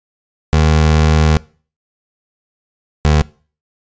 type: tone pair in turn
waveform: 25% pulse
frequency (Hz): 77.78 / 75.83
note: D#2 / D#2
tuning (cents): 0 / -44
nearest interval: unison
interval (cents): 44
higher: first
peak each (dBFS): -5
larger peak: neither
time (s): 0.53-1.37 / 3.05-3.22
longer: first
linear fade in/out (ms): 0
effects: noise-tail reverb RT60 0.4 s tail -22 dB re dry + resampled to 16000 Hz